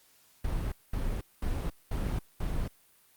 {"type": "noise bursts", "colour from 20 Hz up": "brown", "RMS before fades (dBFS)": -31, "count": 5, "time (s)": [0.44, 2.68], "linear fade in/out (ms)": 5, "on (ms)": 280, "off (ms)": 210, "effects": ["white hiss -63 dBFS RMS until 3.16 s", "Opus 48 kbps"]}